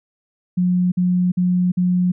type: tone bursts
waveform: sine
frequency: 180 Hz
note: F#3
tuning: 47 cents flat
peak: -14 dBFS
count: 4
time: 0.57-2.12 s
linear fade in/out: 10 ms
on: 350 ms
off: 50 ms
effects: none